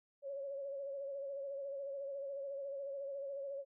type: tone with vibrato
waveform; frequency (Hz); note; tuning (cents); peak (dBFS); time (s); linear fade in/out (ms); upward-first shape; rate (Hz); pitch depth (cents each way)
sine; 554.4; C#5; 0; -40; 0.22-3.65; 50; sine; 14; 43
effects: none